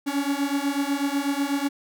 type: beating tone pair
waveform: 45% pulse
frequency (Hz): 277.2 / 285.3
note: C#4 / C#4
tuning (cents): 0 / +50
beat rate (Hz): 8.1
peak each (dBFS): -26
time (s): 0.06-1.69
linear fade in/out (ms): 20
effects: none